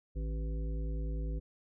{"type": "harmonic tone with a mistuned harmonic", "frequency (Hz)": 55, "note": "A1", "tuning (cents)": 0, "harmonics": [1, 3, 5, 7, 9], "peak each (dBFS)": [-33, -43, -48, -51, -51], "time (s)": [0.15, 1.4], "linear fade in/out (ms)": 20, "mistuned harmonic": 3, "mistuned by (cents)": -100, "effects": []}